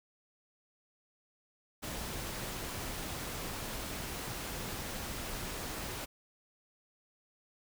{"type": "noise", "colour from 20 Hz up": "pink", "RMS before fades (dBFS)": -40, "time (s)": [1.82, 6.06], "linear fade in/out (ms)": 20, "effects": []}